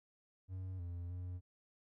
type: tone with pitch steps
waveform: triangle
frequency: 93.2 / 87.1 / 89.8 Hz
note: F#2 / F2 / F2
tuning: +13 / -4 / +49 cents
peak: -39 dBFS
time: 0.48-1.41 s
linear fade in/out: 50 ms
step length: 310 ms
effects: none